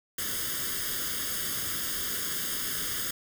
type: noise with comb filter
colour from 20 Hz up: white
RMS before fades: -32 dBFS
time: 0.18-3.11 s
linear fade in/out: 5 ms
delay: 0.6 ms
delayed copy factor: +0.85
effects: none